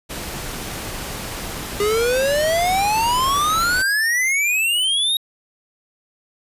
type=noise; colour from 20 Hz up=pink; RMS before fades=-29 dBFS; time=0.09-3.83 s; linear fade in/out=20 ms
type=exponential sweep; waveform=square; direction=up; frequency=404.6 to 3804 Hz; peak=-17 dBFS; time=1.8-5.17 s; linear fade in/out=2 ms
effects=resampled to 32000 Hz